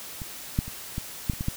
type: clicks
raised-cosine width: 5 ms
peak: -23 / -10 / -25 / -17 / -11 / -25 / -17 / -13 dBFS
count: 8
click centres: 0.218 / 0.589 / 0.68 / 0.981 / 1.298 / 1.335 / 1.409 / 1.484 s
effects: white hiss -40 dBFS RMS until 1.56 s